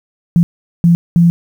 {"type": "tone bursts at uneven times", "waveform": "sine", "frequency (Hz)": 170.7, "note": "F3", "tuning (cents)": -39, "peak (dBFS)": -5, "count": 3, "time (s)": [[0.36, 0.43], [0.84, 0.95], [1.16, 1.3]], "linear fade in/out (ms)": 0, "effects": ["7-bit"]}